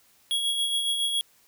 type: tone with tremolo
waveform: square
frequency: 3322 Hz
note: G#7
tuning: in tune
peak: -23 dBFS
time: 0.31-1.21 s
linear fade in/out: 0 ms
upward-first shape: sine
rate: 7.2 Hz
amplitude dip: 40%
effects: white hiss -61 dBFS RMS until 1.47 s